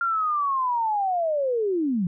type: linear sweep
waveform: sine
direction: down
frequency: 1396.9 to 165.5 Hz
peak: -21 dBFS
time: 0.01-2.07 s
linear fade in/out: 2 ms
effects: none